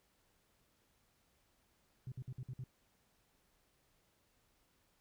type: tone bursts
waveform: sine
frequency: 127.6 Hz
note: C3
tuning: 43 cents flat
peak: -40 dBFS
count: 6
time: 2.07-2.639 s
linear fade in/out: 2 ms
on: 49 ms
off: 55 ms
effects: tanh soft clip ceiling -38 dBFS + pink hiss -75 dBFS RMS until 5 s